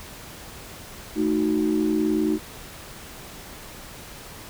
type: chord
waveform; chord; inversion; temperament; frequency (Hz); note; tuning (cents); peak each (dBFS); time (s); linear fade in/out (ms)
sine; D# diminished; second; equal; 220 / 311.1 / 370; A3 / D#4 / F#4; 0 / 0 / 0; -25 / -21 / -25; 1.15-2.39; 50
effects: tanh soft clip ceiling -12 dBFS + pink hiss -41 dBFS RMS until 4.49 s